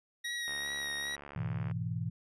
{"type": "tone with vibrato", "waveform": "25% pulse", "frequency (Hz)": 1891, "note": "A#6", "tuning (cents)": 24, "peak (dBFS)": -31, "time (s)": [0.24, 1.16], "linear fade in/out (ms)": 10, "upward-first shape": "sine", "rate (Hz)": 2.5, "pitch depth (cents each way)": 22}
{"type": "click train", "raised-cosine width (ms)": 0.5, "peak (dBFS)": -31, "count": 89, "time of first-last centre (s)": [0.48, 1.712], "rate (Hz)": 71.4}
{"type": "chord", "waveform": "sine", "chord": "E major", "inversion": "first", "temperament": "equal", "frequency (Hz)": [103.83, 123.47, 164.81], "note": ["G#2", "B2", "E3"], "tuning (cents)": [0, 0, 0], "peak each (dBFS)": -37, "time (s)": [1.36, 2.1], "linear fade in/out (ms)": 5}
{"effects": ["resampled to 24000 Hz"]}